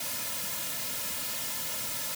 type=noise with comb filter; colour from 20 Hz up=white; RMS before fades=-34 dBFS; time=0-2.15 s; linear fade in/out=5 ms; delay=2.6 ms; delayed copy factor=-0.9; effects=none